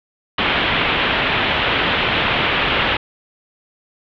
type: low-pass noise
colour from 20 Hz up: white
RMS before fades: -18 dBFS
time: 0.38-2.97 s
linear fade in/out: 5 ms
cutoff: 3400 Hz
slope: 48 dB/octave
effects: none